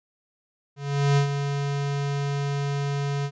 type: tone with ADSR envelope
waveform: square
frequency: 141.5 Hz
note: C#3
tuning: 36 cents sharp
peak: -17 dBFS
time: 0.76-3.31 s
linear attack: 410 ms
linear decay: 100 ms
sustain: -8 dB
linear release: 61 ms
effects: resampled to 16000 Hz